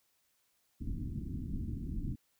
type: low-pass noise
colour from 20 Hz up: pink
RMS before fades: -38 dBFS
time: 0.8-2.16 s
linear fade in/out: 10 ms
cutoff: 300 Hz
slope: 48 dB/octave
effects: white hiss -75 dBFS RMS until 2.39 s